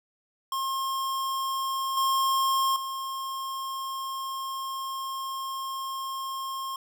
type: tone with level steps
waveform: square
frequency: 1071 Hz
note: C6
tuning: 40 cents sharp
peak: -28 / -23 / -32 dBFS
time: 0.52-6.76 s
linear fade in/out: 2 ms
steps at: 1.97 / 2.76 s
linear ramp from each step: 2 ms
effects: none